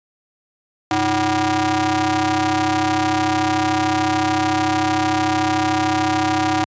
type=ring-modulated tone; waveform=sawtooth; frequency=219.5 Hz; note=A3; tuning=4 cents flat; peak=-9 dBFS; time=0.91-6.64 s; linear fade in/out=0 ms; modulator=532 Hz; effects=high-pass 100 Hz 12 dB/octave + resampled to 16000 Hz